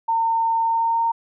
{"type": "tone with pitch glide", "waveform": "sine", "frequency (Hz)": [910, 919.5], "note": ["A#5", "A#5"], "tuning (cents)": [-42, -24], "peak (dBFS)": -17, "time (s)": [0.08, 1.12], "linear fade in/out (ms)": 10, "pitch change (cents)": 18, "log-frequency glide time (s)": [0.62, 1], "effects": []}